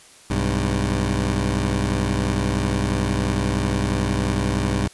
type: tone pair together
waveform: 15% pulse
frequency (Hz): 63 / 100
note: B1 / G2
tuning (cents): +35 / +35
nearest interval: minor sixth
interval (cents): 800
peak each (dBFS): -16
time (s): 0.3-4.88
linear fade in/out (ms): 5
effects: white hiss -48 dBFS RMS until 4.93 s + resampled to 24000 Hz

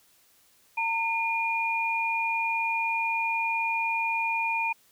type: tone pair together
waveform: sine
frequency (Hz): 910 / 2429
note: A#5 / D#7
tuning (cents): -42 / -42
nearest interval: octave + perfect fourth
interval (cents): 1700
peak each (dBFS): -28 / -27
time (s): 0.77-4.73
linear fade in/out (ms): 10
effects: white hiss -62 dBFS RMS until 4.91 s

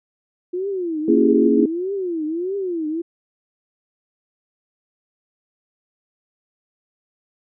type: tone with vibrato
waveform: sine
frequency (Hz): 349.2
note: F4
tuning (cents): 0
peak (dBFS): -21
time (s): 0.53-3.02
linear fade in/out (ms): 10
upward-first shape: triangle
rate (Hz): 1.6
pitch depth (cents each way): 260
type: chord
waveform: sine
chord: A# half-diminished seventh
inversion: none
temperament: equal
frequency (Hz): 233.1 / 277.2 / 329.6 / 415.3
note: A#3 / C#4 / E4 / G#4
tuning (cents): 0 / 0 / 0 / 0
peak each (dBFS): -18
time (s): 1.08-1.66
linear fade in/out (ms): 5
effects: none

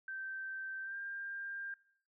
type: tone with pitch glide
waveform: sine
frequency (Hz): 1556 to 1596.1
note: G6 to G6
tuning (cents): -13 to +31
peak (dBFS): -40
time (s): 0.08-1.74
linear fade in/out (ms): 2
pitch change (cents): +44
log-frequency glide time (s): 0.82-0.97
effects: noise-tail reverb RT60 0.6 s tail -20 dB re dry

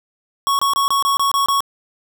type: tone bursts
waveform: square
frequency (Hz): 1108.7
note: C#6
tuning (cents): 0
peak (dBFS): -15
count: 8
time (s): 0.47-1.605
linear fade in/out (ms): 0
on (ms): 120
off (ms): 25
effects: none

